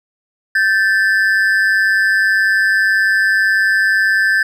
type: ring-modulated tone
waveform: triangle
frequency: 1655 Hz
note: G#6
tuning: 6 cents flat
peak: -6 dBFS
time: 0.55-4.43 s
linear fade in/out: 5 ms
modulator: 99.1 Hz
effects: none